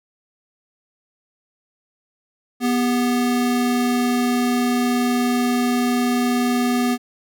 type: tone pair together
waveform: square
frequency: 245.1 / 401.6 Hz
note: B3 / G4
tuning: -13 / +42 cents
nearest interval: major sixth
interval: 855 cents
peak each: -18 / -28 dBFS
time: 2.6-6.98 s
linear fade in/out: 50 ms
effects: none